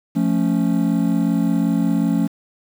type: chord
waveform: triangle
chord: F augmented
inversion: none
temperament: equal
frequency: 174.61 / 220 / 277.2 Hz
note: F3 / A3 / C#4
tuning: 0 / 0 / 0 cents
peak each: -18 dBFS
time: 0.15-2.28 s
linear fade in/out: 20 ms
effects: 7-bit